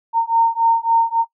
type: beating tone pair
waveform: sine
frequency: 915 / 918.6 Hz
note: A#5 / A#5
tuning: -32 / -26 cents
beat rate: 3.6 Hz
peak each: -16 dBFS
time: 0.13-1.25 s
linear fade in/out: 50 ms
effects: noise-tail reverb RT60 0.1 s tail -18 dB re dry